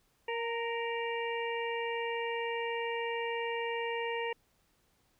harmonic tone with a mistuned harmonic, 466.2 Hz, A#4, in tune, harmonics 1 / 2 / 4 / 5 / 6, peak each -35 / -38 / -41 / -42 / -43 dBFS, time 0.28-4.33 s, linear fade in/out 5 ms, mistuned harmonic 2, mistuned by -17 cents, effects pink hiss -72 dBFS RMS until 5.19 s

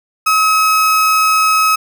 35% pulse tone, 1279 Hz, D#6, 47 cents sharp, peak -8 dBFS, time 0.26-1.76 s, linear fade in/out 10 ms, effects none

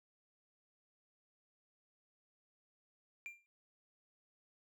triangle tone with exponential decay, 2379 Hz, D7, 22 cents sharp, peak -39 dBFS, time 3.26-3.46 s, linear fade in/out 0 ms, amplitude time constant 42 ms, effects none

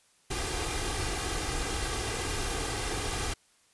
pink noise with comb filter, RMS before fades -32 dBFS, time 0.3-3.34 s, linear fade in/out 10 ms, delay 2.5 ms, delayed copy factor +0.6, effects white hiss -65 dBFS RMS until 3.73 s + resampled to 24000 Hz

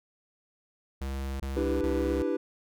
square tone bursts, 67.6 Hz, C#2, 43 cents flat, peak -32 dBFS, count 3, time 1.01-2.224 s, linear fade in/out 5 ms, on 390 ms, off 22 ms
triangle chord, E minor seventh, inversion third, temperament equal, 293.7 / 329.6 / 392 / 493.9 Hz, D4 / E4 / G4 / B4, 0 / 0 / 0 / 0 cents, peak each -30 dBFS, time 1.56-2.37 s, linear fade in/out 10 ms
effects none

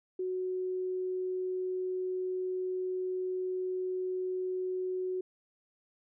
sine tone, 369.5 Hz, F#4, 2 cents flat, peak -31 dBFS, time 0.19-5.21 s, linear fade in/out 5 ms, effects none

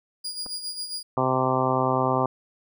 35% pulse tone with tremolo, 4863 Hz, D#8, 40 cents flat, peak -27 dBFS, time 0.24-1.03 s, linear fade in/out 10 ms, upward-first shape sine, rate 7.4 Hz, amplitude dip 60%
clicks, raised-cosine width 1 ms, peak -28 dBFS, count 2, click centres 0.461 / 0.465 s
harmonic tone, 129.8 Hz, C3, 13 cents flat, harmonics 1 / 2 / 3 / 4 / 5 / 6 / 7 / 8 / 9, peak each -29 / -29 / -29 / -29 / -29 / -29 / -29 / -29 / -29 dBFS, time 1.17-2.26 s, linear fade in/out 2 ms
effects none

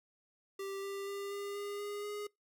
square tone with pitch steps, 392 / 395.6 / 399.3 / 403 / 406.8 / 410.5 / 414.4 Hz, G4 / G4 / G4 / G4 / G#4 / G#4 / G#4, 0 / +16 / +32 / +48 / -36 / -20 / -4 cents, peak -39 dBFS, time 0.59-2.27 s, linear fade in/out 5 ms, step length 240 ms, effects noise-tail reverb RT60 0.2 s tail -25 dB re dry + MP3 96 kbps

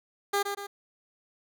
15% pulse tone with echo, 402.9 Hz, G4, 48 cents sharp, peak -18 dBFS, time 0.33-0.43 s, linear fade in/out 10 ms, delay 120 ms, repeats 2, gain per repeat -6 dB, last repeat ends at 0.67 s, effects none

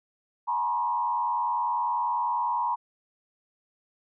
sine tone with frequency modulation, 960 Hz, B5, 49 cents flat, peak -24 dBFS, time 0.47-2.76 s, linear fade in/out 20 ms, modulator 89.9 Hz, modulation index 0.95, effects none

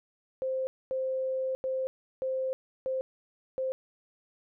sine tone bursts at uneven times, 523.3 Hz, C5, in tune, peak -28 dBFS, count 6, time 0.42-0.67 / 0.91-1.55 / 1.64-1.87 / 2.22-2.53 / 2.86-3.01 / 3.58-3.72 s, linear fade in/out 0 ms, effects none

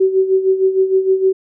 sine tone with tremolo, 380.4 Hz, F#4, 48 cents sharp, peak -8 dBFS, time 0-1.33 s, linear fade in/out 10 ms, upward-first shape sine, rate 6.5 Hz, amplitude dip 70%, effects none

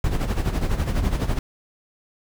brown noise with tremolo, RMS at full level -19 dBFS, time 0.04-1.39 s, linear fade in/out 2 ms, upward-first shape sine, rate 12 Hz, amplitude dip 70%, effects none

